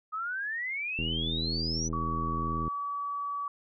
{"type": "exponential sweep", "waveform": "sine", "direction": "up", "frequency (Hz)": [1244.5, 6030], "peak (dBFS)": -31, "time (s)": [0.12, 1.89], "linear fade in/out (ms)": 20}
{"type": "click train", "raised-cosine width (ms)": 3, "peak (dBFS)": -23, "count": 138, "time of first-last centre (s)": [0.99, 2.679], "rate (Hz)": 81.1}
{"type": "tone with pitch glide", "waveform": "sine", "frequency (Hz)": [1134, 1142.5], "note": ["C#6", "D6"], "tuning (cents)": [39, -48], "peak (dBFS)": -31, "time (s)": [1.93, 3.48], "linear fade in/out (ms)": 2, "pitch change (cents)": 13, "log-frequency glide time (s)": [2.39, 2.61]}
{"effects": []}